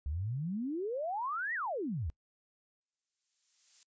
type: exponential two-way sweep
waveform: sine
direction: up then down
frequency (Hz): 67 to 1975.5 to 67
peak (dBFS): -33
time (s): 0.06-2.1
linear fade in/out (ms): 0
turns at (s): 1.54
type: noise with exponential growth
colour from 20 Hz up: violet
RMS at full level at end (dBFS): -49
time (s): 2.81-3.83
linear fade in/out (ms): 0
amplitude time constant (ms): 220
effects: noise-tail reverb RT60 0.1 s tail -25 dB re dry + resampled to 16000 Hz